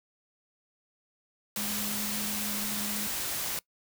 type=tone in noise; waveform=sine; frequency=208.4 Hz; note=G#3; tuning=6 cents sharp; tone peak=-37 dBFS; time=1.57-3.07 s; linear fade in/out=2 ms; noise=white; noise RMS=-33 dBFS; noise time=1.56-3.59 s; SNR=-7 dB; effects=noise-tail reverb RT60 0.1 s tail -22 dB re dry